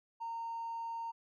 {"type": "tone with hard clipping", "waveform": "sine", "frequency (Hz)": 920, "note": "A#5", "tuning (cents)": -23, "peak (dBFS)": -38, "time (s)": [0.2, 1.12], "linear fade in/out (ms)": 20, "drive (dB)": 1, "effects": []}